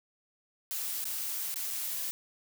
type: noise with dropouts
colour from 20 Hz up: blue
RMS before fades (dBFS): -35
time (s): 0.71-2.11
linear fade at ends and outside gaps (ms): 0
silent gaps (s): 1.042-1.054 / 1.542-1.559 / 1.704-1.708
effects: none